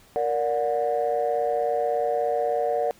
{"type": "chord", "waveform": "sine", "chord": "Bb augmented", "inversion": "none", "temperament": "just", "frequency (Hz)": [466.2, 582.7, 728.4], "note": ["Bb4", "D5", "F#5"], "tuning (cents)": [0, -14, -27], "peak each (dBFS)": -25, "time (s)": [0.16, 2.91], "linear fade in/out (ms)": 0, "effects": ["tanh soft clip ceiling -15 dBFS", "pink hiss -55 dBFS RMS until 2.99 s"]}